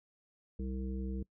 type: harmonic tone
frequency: 64.7 Hz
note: C2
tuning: 19 cents flat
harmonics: 1 / 3 / 5 / 7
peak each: -37 / -40 / -46 / -48 dBFS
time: 0.59-1.23 s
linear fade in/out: 5 ms
effects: noise-tail reverb RT60 0.1 s tail -23 dB re dry